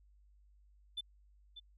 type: tone with echo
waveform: sine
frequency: 3520 Hz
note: A7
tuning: in tune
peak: -34 dBFS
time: 0.97-1.01 s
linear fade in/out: 10 ms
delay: 590 ms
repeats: 1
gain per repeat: -13 dB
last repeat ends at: 1.6 s
effects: tanh soft clip ceiling -36 dBFS + added 50 Hz sine -62 dBFS peak until 1.77 s